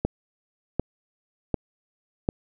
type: click train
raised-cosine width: 2 ms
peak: -9 dBFS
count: 4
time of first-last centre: 0.05-2.289 s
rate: 1.34 Hz
effects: none